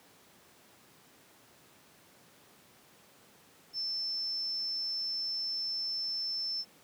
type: tone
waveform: sine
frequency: 5310 Hz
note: E8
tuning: 12 cents sharp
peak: -32 dBFS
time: 3.73-6.65 s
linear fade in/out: 50 ms
effects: pink hiss -60 dBFS RMS until 6.83 s + high-pass 150 Hz 12 dB/octave